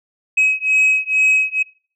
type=beating tone pair; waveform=sine; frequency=2546 / 2548.2 Hz; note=D#7 / D#7; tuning=+39 / +41 cents; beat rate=2.2 Hz; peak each=-14 dBFS; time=0.37-1.63 s; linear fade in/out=10 ms; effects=noise-tail reverb RT60 0.4 s tail -23 dB re dry + tanh soft clip ceiling -9 dBFS